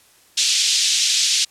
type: band-pass noise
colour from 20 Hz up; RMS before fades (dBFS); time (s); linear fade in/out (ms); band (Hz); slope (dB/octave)
pink; -18; 0.37-1.45; 10; 3200 to 7400; 24
effects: white hiss -53 dBFS RMS until 1.5 s + low-pass 12000 Hz 12 dB/octave